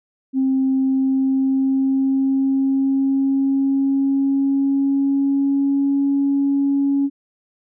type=tone with pitch glide; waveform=sine; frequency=265.1 to 278.8 Hz; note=C4 to C#4; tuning=+23 to +10 cents; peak=-14 dBFS; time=0.33-7.1 s; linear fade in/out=50 ms; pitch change=+87 cents; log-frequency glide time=0.73-6.05 s; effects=tanh soft clip ceiling -10 dBFS